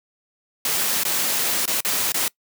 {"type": "noise with dropouts", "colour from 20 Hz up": "white", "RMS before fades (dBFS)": -22, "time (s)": [0.65, 2.28], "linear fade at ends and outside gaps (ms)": 2, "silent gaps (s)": [[1.035, 1.051], [1.656, 1.677], [1.806, 1.848], [2.121, 2.143]], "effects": ["noise-tail reverb RT60 0.1 s tail -23 dB re dry", "high-pass 150 Hz 12 dB/octave"]}